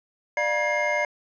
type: tone cluster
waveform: triangle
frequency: 595 / 698 / 961 / 1660 / 2125 Hz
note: D5 / F5 / B5 / G#6 / C7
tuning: +22 / -1 / -48 / -1 / +26 cents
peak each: -24 / -30 / -29 / -30 / -24 dBFS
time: 0.37-1.05 s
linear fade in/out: 2 ms
effects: resampled to 16000 Hz